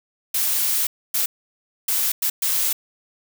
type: noise bursts at uneven times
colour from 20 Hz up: blue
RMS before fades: -21 dBFS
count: 5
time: 0.34-0.87 / 1.14-1.26 / 1.88-2.12 / 2.22-2.3 / 2.42-2.73 s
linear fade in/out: 5 ms
effects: none